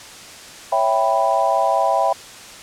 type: chord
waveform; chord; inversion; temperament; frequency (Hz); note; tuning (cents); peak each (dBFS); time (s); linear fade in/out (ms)
sine; C# half-diminished seventh; none; equal; 554.4 / 659.3 / 784 / 987.8; C#5 / E5 / G5 / B5; 0 / 0 / 0 / 0; -23 / -19 / -19 / -21; 0.72-2.13; 5
effects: white hiss -38 dBFS RMS until 2.62 s + low-pass 8000 Hz 12 dB/octave